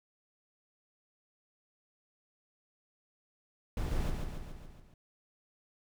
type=noise with echo; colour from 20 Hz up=brown; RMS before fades=-34 dBFS; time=3.77-4.1 s; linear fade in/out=2 ms; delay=140 ms; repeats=6; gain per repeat=-4 dB; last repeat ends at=4.94 s; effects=none